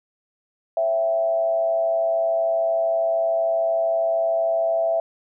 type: tone with frequency modulation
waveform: sine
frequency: 662 Hz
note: E5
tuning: 7 cents sharp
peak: -18 dBFS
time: 0.77-5 s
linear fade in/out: 2 ms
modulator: 113 Hz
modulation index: 0.46
effects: none